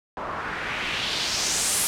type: noise with low-pass filter sweep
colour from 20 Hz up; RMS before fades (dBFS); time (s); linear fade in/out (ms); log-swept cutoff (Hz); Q
white; -27; 0.17-1.87; 0; 990 to 11000; 2
effects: none